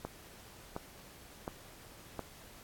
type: click train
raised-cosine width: 1 ms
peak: -23 dBFS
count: 4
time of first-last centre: 0.05-2.193 s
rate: 1.4 Hz
effects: pink hiss -55 dBFS RMS until 2.63 s + AAC 64 kbps